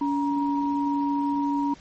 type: tone pair together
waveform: sine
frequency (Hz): 283.7 / 947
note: C#4 / A#5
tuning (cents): +40 / +27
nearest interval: octave + major sixth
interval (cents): 2087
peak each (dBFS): -23 / -27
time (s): 0.01-1.74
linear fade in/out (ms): 5
effects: pink hiss -51 dBFS RMS until 1.8 s + MP3 32 kbps